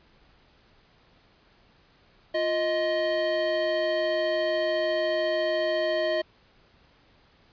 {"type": "tone pair together", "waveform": "square", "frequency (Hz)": [350, 627.2], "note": ["F4", "D#5"], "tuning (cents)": [4, 14], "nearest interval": "minor seventh", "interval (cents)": 1010, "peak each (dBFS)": [-32, -25], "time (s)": [2.34, 6.22], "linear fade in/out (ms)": 10, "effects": ["pink hiss -60 dBFS RMS until 7.52 s", "resampled to 11025 Hz"]}